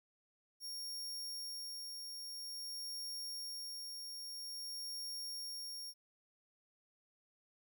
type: tone with tremolo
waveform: sawtooth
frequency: 5550 Hz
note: F8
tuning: 12 cents flat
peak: -39 dBFS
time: 0.6-5.94 s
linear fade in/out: 50 ms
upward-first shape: sine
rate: 0.5 Hz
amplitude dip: 30%
effects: 13-bit